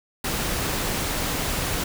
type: noise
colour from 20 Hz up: pink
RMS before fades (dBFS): -26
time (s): 0.24-1.84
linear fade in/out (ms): 5
effects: none